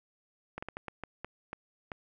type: slowing click train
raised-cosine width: 0.5 ms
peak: -23 dBFS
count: 9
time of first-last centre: 0.58-1.918 s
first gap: 45 ms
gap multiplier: 1.36
effects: none